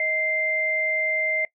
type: tone pair together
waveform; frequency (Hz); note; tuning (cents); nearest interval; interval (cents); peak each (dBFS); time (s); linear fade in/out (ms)
sine; 630 / 2090; D#5 / C7; +21 / -2; octave + major sixth; 2077; -29 / -22; 0-1.45; 2
effects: noise-tail reverb RT60 0.1 s tail -20 dB re dry